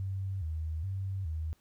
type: tone with vibrato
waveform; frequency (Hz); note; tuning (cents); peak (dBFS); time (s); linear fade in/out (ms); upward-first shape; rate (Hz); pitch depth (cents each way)
sine; 87.31; F2; 0; -32; 0-1.53; 0; square; 1.2; 170
effects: pink hiss -70 dBFS RMS until 1.6 s